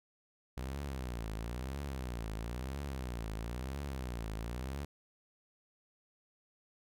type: tone with vibrato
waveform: sawtooth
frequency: 61.74 Hz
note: B1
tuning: in tune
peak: -34 dBFS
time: 0.57-4.85 s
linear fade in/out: 5 ms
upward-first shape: triangle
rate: 1 Hz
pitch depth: 270 cents each way
effects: none